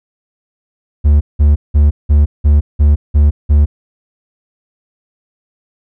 triangle tone bursts, 73.42 Hz, D2, in tune, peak -3 dBFS, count 8, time 1.04-3.66 s, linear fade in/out 20 ms, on 170 ms, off 180 ms, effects none

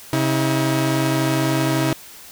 sawtooth tone pair together, 134.54 / 320 Hz, C3 / D#4, +49 / +49 cents, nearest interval octave + minor third, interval 1500 cents, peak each -16 dBFS, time 0.13-1.93 s, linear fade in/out 0 ms, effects white hiss -41 dBFS RMS until 2.31 s

